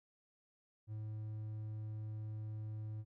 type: tone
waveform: triangle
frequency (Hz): 107.9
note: A2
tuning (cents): -33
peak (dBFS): -39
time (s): 0.87-3.05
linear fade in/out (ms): 50
effects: none